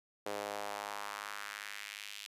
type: tone with high-pass filter sweep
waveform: sawtooth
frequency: 102.7 Hz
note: G#2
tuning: 19 cents flat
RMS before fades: -43 dBFS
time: 0.26-2.27 s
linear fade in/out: 5 ms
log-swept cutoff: 480 to 3100 Hz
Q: 1.8
effects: resampled to 32000 Hz